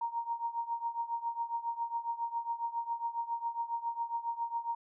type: tone with tremolo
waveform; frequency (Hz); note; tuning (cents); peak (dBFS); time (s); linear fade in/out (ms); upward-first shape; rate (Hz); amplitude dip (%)
sine; 932.3; A#5; 0; -29; 0.01-4.75; 5; triangle; 7.3; 90
effects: none